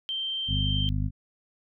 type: tone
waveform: sine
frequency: 3136 Hz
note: G7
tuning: in tune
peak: -28 dBFS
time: 0.09-0.89 s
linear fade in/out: 0 ms
type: harmonic tone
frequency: 50.6 Hz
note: G#1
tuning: 44 cents flat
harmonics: 1 / 2 / 3 / 4 / 5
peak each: -28 / -28 / -32 / -39 / -36 dBFS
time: 0.47-1.11 s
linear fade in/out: 50 ms
effects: none